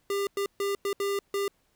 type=tone bursts at uneven times; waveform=square; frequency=399.5 Hz; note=G4; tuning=33 cents sharp; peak=-27 dBFS; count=6; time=0.1-0.27 / 0.37-0.46 / 0.6-0.75 / 0.85-0.93 / 1-1.19 / 1.34-1.48 s; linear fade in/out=2 ms; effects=pink hiss -70 dBFS RMS until 1.75 s